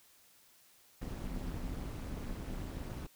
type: noise with amplitude modulation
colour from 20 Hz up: brown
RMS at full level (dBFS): -37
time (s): 1.01-3.07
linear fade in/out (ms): 10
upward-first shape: sine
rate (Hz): 216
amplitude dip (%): 80
effects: white hiss -64 dBFS RMS until 3.15 s